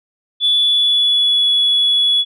sine tone with pitch glide, 3449 to 3392 Hz, A7 to G#7, -35 to +36 cents, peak -10 dBFS, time 0.4-2.25 s, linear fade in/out 50 ms, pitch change -29 cents, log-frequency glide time 0.53-1.48 s, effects tanh soft clip ceiling -6 dBFS

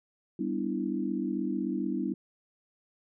sine chord, E minor seventh, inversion first, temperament equal, 196 / 246.9 / 293.7 / 329.6 Hz, G3 / B3 / D4 / E4, 0 / 0 / 0 / 0 cents, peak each -34 dBFS, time 0.39-2.14 s, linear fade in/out 5 ms, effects none

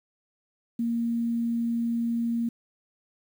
sine tone with quantisation, 233.1 Hz, A#3, in tune, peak -24 dBFS, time 0.79-2.49 s, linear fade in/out 5 ms, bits 9, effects none

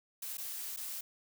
blue noise with dropouts, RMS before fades -41 dBFS, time 0.22-1.01 s, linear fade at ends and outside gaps 5 ms, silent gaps 0.372-0.38 / 0.764-0.771 s, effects none

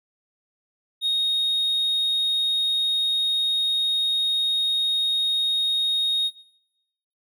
triangle tone, 3729 Hz, A#7, in tune, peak -17 dBFS, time 1.01-6.31 s, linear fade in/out 50 ms, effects noise-tail reverb RT60 0.9 s tail -20 dB re dry + tanh soft clip ceiling -15 dBFS

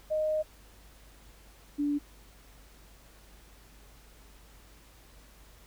sine tone pair in turn, 619 / 290.1 Hz, D#5 / D4, -9 / -21 cents, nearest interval octave + minor second, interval 1312 cents, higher first, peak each -26 / -26 dBFS, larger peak neither, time 0.1-0.43 / 1.78-1.99 s, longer first, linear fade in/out 20 ms, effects added 50 Hz sine -55 dBFS peak until 5.66 s + pink hiss -58 dBFS RMS until 5.66 s

